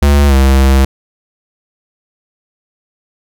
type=tone with pitch glide; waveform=square; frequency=71.4 to 67 Hz; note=D2 to C2; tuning=-48 to +42 cents; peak=-6 dBFS; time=0.02-0.85 s; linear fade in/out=5 ms; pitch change=-110 cents; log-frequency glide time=0.27-0.34 s; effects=none